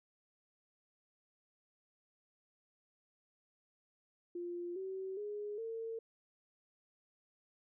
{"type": "tone with pitch steps", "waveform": "sine", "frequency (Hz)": [349.2, 380.8, 415.3, 452.9], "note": ["F4", "F#4", "G#4", "A#4"], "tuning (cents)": [0, 50, 0, -50], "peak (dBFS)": -39, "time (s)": [4.35, 5.99], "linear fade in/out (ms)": 5, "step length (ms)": 410, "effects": []}